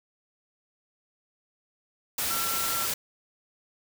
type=tone in noise; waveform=sine; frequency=1353 Hz; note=E6; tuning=45 cents sharp; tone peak=-33 dBFS; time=2.3-2.86 s; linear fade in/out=5 ms; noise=white; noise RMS=-29 dBFS; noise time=2.18-2.94 s; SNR=-7 dB; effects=none